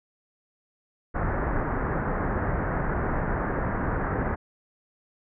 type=low-pass noise; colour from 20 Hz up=pink; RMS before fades=-27 dBFS; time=1.14-4.36 s; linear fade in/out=20 ms; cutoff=1800 Hz; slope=48 dB/octave; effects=none